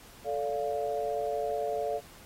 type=chord; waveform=sine; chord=D minor; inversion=second; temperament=equal with one note detuned; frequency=440 / 578.6 / 698.5 Hz; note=A4 / D5 / F5; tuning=0 / -26 / 0 cents; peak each=-33 dBFS; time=0.24-2.01 s; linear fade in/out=50 ms; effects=pink hiss -53 dBFS RMS until 2.25 s + AAC 48 kbps